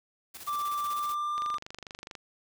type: noise with tremolo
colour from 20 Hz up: white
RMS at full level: -43 dBFS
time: 0.34-1.15 s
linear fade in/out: 10 ms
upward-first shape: square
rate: 16 Hz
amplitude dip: 55%
type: tone with pitch glide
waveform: triangle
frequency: 1174.7 to 1195.9 Hz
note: D6 to D6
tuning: 0 to +31 cents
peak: -27 dBFS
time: 0.47-1.58 s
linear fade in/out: 10 ms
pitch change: +31 cents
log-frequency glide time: 0.84-1.42 s
type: click train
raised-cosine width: 0.2 ms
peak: -24 dBFS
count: 20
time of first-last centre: 1.38-2.152 s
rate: 24.6 Hz
effects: none